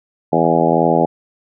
harmonic tone with a mistuned harmonic, 82.41 Hz, E2, in tune, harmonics 2 / 3 / 4 / 5 / 6 / 7 / 8 / 9 / 10, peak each -20 / -20 / -20 / -20 / -20 / -20 / -20 / -20 / -20 dBFS, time 0.32-1.06 s, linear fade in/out 10 ms, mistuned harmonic 10, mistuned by +16 cents, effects none

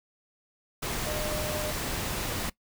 sine tone in noise, 607 Hz, D#5, 43 cents flat, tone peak -34 dBFS, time 1.06-1.72 s, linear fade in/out 10 ms, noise pink, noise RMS -32 dBFS, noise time 0.82-2.5 s, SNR -5 dB, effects noise-tail reverb RT60 0.1 s tail -20 dB re dry

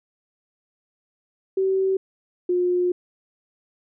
sine tone pair in turn, 382.6 / 357.6 Hz, G4 / F4, -42 / +41 cents, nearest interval minor second, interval 117 cents, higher first, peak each -18 dBFS, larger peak neither, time 1.57-1.97 / 2.49-2.92 s, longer second, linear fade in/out 5 ms, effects none

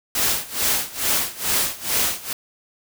white noise with tremolo, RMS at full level -19 dBFS, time 0.15-2.33 s, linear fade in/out 2 ms, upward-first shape sine, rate 2.3 Hz, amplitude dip 90%, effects none

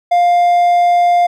triangle tone, 702 Hz, F5, 9 cents sharp, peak -6 dBFS, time 0.11-1.27 s, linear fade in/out 10 ms, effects none

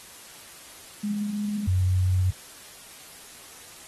sine tone pair in turn, 207.2 / 92.3 Hz, G#3 / F#2, -4 / -4 cents, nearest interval octave + major second, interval 1400 cents, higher first, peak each -25 / -19 dBFS, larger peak second, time 1.03-1.67 / 1.67-2.31 s, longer neither, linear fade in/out 10 ms, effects white hiss -46 dBFS RMS until 3.87 s + AAC 32 kbps

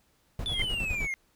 brown noise with tremolo, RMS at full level -33 dBFS, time 0.39-1.07 s, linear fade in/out 2 ms, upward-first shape square, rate 9.8 Hz, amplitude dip 60%
triangle exponential sweep, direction down, 3520 to 2093 Hz, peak -28 dBFS, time 0.46-1.14 s, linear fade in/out 0 ms
sine tone with exponential growth, 2093 Hz, C7, in tune, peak -23 dBFS, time 0.5-0.62 s, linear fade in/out 2 ms, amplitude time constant 24 ms
effects pink hiss -68 dBFS RMS until 1.35 s

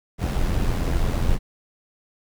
brown noise with amplitude modulation, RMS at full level -19 dBFS, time 0.18-1.39 s, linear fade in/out 50 ms, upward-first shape sine, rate 86.3 Hz, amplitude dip 50%, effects none

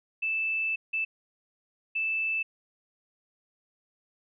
sine tone bursts at uneven times, 2637 Hz, E7, in tune, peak -26 dBFS, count 3, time 0.22-0.76 / 0.93-1.05 / 1.95-2.43 s, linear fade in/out 10 ms, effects none

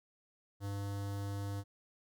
square tone with notch filter, 100.1 Hz, G2, 37 cents sharp, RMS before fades -39 dBFS, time 0.6-1.64 s, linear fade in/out 50 ms, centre 2400 Hz, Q 1.5, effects none

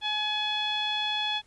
sawtooth tone with low-pass filter, 847 Hz, G#5, 34 cents sharp, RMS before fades -29 dBFS, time 0.01-1.42 s, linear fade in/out 50 ms, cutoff 3300 Hz, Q 8.1, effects pink hiss -64 dBFS RMS until 1.46 s + resampled to 24000 Hz

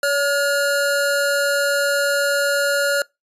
square tone pair together, 566 / 1426.2 Hz, C#5 / F6, +36 / +36 cents, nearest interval octave + major third, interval 1600 cents, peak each -20 dBFS, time 0.03-3.02 s, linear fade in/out 2 ms, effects noise-tail reverb RT60 0.2 s tail -24 dB re dry + resampled to 32000 Hz

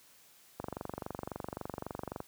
click train, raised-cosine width 1 ms, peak -23 dBFS, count 39, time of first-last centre 0.6-2.203 s, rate 23.7 Hz, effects white hiss -61 dBFS RMS until 2.27 s + high-pass 60 Hz 12 dB/octave

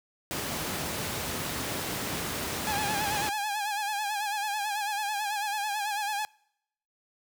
pink noise, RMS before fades -32 dBFS, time 0.31-3.29 s, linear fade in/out 0 ms
sawtooth tone with vibrato, 830.6 Hz, G#5, in tune, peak -25 dBFS, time 2.67-6.25 s, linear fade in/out 0 ms, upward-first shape sine, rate 9.1 Hz, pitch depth 68 cents each way
effects noise-tail reverb RT60 0.8 s tail -26 dB re dry + high-pass 100 Hz 12 dB/octave

